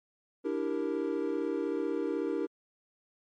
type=chord; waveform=triangle; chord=E half-diminished seventh; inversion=third; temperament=equal; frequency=293.7 / 329.6 / 392 / 466.2 Hz; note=D4 / E4 / G4 / Bb4; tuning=0 / 0 / 0 / 0 cents; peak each=-33 dBFS; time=0.44-2.47 s; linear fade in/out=20 ms; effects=MP3 48 kbps